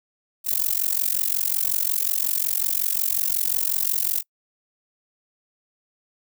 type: noise with amplitude modulation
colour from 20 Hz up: violet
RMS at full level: -19 dBFS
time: 0.44-4.23 s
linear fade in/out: 50 ms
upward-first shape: sine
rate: 45.5 Hz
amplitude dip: 100%
effects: noise-tail reverb RT60 0.1 s tail -26 dB re dry